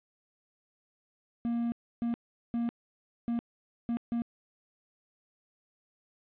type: tone bursts at uneven times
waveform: triangle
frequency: 235 Hz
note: A#3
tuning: 14 cents sharp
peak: -26 dBFS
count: 6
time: 1.45-1.72 / 2.02-2.14 / 2.54-2.69 / 3.28-3.39 / 3.89-3.97 / 4.12-4.22 s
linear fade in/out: 0 ms
effects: resampled to 8000 Hz + 10-bit